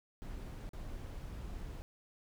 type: noise with dropouts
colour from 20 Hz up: brown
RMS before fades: -44 dBFS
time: 0.22-1.82 s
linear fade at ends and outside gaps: 0 ms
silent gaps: 0.691-0.733 s
effects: none